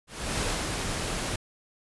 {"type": "noise with ADSR envelope", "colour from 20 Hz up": "pink", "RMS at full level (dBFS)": -28, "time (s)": [0.07, 1.36], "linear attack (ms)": 310, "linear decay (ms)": 300, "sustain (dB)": -3, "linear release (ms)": 5, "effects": ["resampled to 24000 Hz"]}